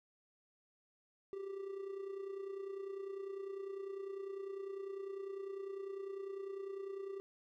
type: tone with amplitude modulation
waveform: triangle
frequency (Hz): 391.5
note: G4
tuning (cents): -2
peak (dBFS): -37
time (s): 1.33-7.2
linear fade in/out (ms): 0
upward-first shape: sine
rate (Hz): 30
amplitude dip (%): 60
effects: none